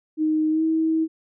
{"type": "tone with pitch glide", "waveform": "sine", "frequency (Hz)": [311.1, 320.6], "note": ["D#4", "E4"], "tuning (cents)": [0, -48], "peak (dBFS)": -18, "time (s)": [0.17, 1.08], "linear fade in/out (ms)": 50, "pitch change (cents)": 52, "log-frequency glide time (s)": [0.5, 0.63], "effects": []}